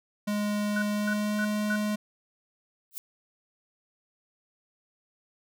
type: tone with pitch glide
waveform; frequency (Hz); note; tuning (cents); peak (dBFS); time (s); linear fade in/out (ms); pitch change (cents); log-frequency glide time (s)
square; 207.7 to 210.2; G#3 to G#3; 0 to +21; -27; 0.27-1.96; 10; +21; 0.87-1.44
type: tone bursts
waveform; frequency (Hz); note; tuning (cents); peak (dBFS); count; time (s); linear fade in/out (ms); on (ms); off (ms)
sine; 1480; F#6; 0; -28; 4; 0.76-1.762; 5; 63; 250
type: noise with exponential growth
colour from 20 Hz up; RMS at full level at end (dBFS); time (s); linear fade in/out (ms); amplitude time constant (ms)
violet; -31; 2.91-2.98; 0; 15
effects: none